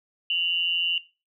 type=tone pair together; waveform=sine; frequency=2787 / 2960 Hz; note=F7 / F#7; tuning=-4 / 0 cents; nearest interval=minor second; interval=104 cents; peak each=-24 / -25 dBFS; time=0.3-0.98 s; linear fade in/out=2 ms; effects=noise-tail reverb RT60 0.3 s tail -19 dB re dry